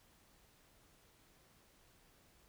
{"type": "silence", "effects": ["pink hiss -68 dBFS RMS until 2.48 s"]}